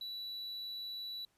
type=tone; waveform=triangle; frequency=3943 Hz; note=B7; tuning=4 cents flat; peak=-39 dBFS; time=0.01-1.25 s; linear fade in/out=2 ms; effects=pink hiss -75 dBFS RMS until 1.37 s + resampled to 32000 Hz